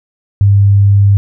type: tone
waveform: sine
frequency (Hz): 100.1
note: G2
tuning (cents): +37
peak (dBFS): -4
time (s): 0.41-1.17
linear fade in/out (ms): 0
effects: none